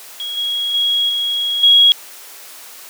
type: tone with level steps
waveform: sine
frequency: 3310 Hz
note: G#7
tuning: 6 cents flat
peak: -22 / -17 / -13 / -16 / -6 dBFS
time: 0.2-1.92 s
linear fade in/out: 0 ms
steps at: 0.37 / 0.74 / 1.09 / 1.63 s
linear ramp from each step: 5 ms
effects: white hiss -37 dBFS RMS until 2.89 s + high-pass 400 Hz 12 dB/octave